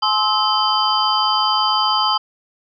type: tone cluster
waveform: sine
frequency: 852 / 1051 / 1296 / 3089 / 4803 Hz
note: G#5 / C6 / E6 / G7 / D8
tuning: +44 / +7 / -30 / -26 / +38 cents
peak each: -21 dBFS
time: 0.02-2.18 s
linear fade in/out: 10 ms
effects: none